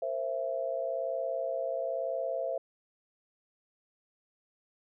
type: tone cluster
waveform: sine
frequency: 468 / 529 / 666 Hz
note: A#4 / C5 / E5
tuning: +7 / +19 / +18 cents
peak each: -40 / -34 / -33 dBFS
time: 0.02-2.58 s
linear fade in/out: 5 ms
effects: none